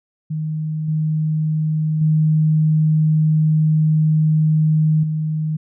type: tone with level steps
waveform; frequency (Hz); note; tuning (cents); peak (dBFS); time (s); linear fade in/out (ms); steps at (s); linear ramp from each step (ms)
sine; 155.6; D#3; 0; -20 / -16 / -12 / -18; 0.3-5.57; 10; 0.88 / 2.01 / 5.03; 5
effects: none